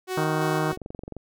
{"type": "tone with tremolo", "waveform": "sawtooth", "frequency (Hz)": 371.9, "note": "F#4", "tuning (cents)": 9, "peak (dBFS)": -23, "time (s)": [0.07, 0.77], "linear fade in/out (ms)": 50, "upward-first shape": "square", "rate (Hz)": 2.9, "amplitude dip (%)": 25}
{"type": "harmonic tone", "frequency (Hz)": 155.56, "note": "D#3", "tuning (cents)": 0, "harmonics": [1, 2, 3, 4, 5, 6, 7, 8, 9, 10], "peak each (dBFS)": [-27, -30, -32, -33, -34, -35, -35, -36, -37, -37], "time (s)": [0.17, 0.72], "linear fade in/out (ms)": 5}
{"type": "click train", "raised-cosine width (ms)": 2, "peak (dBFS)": -23, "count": 11, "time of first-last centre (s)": [0.73, 1.167], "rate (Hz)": 22.9}
{"effects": []}